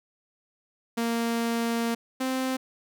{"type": "tone pair in turn", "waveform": "sawtooth", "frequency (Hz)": [232, 260.4], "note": ["A#3", "C4"], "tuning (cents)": [-8, -8], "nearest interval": "major second", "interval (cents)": 200, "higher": "second", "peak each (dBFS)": [-21, -22], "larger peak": "first", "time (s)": [[0.97, 1.95], [2.2, 2.57]], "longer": "first", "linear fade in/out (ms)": 10, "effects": []}